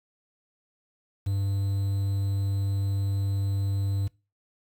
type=tone with quantisation; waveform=triangle; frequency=98.7 Hz; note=G2; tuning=12 cents sharp; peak=-22 dBFS; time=1.26-4.08 s; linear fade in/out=10 ms; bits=8; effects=noise-tail reverb RT60 0.3 s tail -23 dB re dry